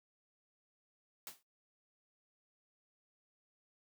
white noise with exponential decay, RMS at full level -43 dBFS, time 1.27-1.43 s, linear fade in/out 1 ms, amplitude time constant 33 ms, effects noise-tail reverb RT60 0.2 s tail -23 dB re dry + high-pass 150 Hz 12 dB/octave

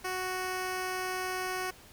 10% pulse tone, 370 Hz, F#4, in tune, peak -24 dBFS, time 0.04-1.71 s, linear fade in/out 10 ms, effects pink hiss -54 dBFS RMS until 1.92 s

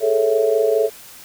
sine chord, A major seventh, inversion third, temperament equal, 415.3 / 440 / 554.4 / 659.3 Hz, G#4 / A4 / C#5 / E5, 0 / 0 / 0 / 0 cents, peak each -22 / -16 / -22 / -22 dBFS, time 0-0.9 s, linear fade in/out 50 ms, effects white hiss -41 dBFS RMS until 1.24 s

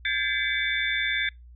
sine tone cluster, 1600 / 1719 / 2049 / 2273 / 3535 Hz, G6 / A6 / C7 / C#7 / A7, +35 / -41 / -37 / +43 / +7 cents, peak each -30 dBFS, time 0.05-1.29 s, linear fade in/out 2 ms, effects noise-tail reverb RT60 0.2 s tail -26 dB re dry + added 60 Hz sine -45 dBFS peak until 1.55 s

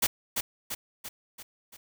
white noise with echo, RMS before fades -24 dBFS, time 0.02-0.07 s, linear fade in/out 10 ms, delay 340 ms, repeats 5, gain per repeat -5 dB, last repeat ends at 1.77 s, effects none

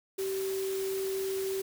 sine tone in noise, 385.1 Hz, G4, 31 cents flat, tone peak -30 dBFS, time 0.18-1.62 s, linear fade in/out 10 ms, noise white, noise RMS -42 dBFS, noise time 0.18-1.62 s, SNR +9 dB, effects none

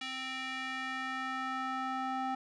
square tone with band-pass filter sweep, 261.6 Hz, C4, in tune, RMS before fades -37 dBFS, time 0.01-2.35 s, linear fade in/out 5 ms, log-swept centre 2900 to 920 Hz, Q 1.8, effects resampled to 22050 Hz

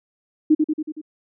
sine tone with echo, 308.6 Hz, D#4, 14 cents flat, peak -10 dBFS, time 0.5-0.55 s, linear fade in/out 10 ms, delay 93 ms, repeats 5, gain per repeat -4 dB, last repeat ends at 1.015 s, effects none

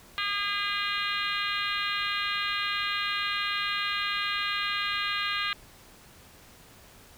harmonic tone, 406.5 Hz, G#4, 37 cents flat, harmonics 3 / 4 / 5 / 6 / 7 / 8 / 9 / 10, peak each -33 / -34 / -35 / -36 / -36 / -37 / -38 / -38 dBFS, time 0.18-5.53 s, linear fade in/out 0 ms, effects pink hiss -53 dBFS RMS until 7.17 s

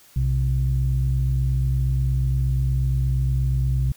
sine tone pair together, 61.74 / 130.18 Hz, B1 / C3, 0 / -8 cents, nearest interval octave + minor second, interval 1292 cents, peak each -20 dBFS, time 0.16-3.92 s, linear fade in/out 5 ms, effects tanh soft clip ceiling -12 dBFS + white hiss -52 dBFS RMS until 3.96 s

